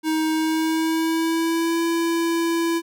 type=tone with pitch glide; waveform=square; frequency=315.4 to 334.2 Hz; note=D#4 to E4; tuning=+24 to +24 cents; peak=-20 dBFS; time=0.03-2.82 s; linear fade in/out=50 ms; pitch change=+100 cents; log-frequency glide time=0.31-1.83 s; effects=none